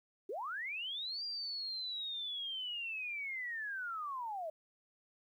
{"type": "linear two-way sweep", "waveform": "sine", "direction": "up then down", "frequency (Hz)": [344, 4800, 610], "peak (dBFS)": -38, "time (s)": [0.29, 4.5], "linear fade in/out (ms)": 5, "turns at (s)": 1.24, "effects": ["12-bit"]}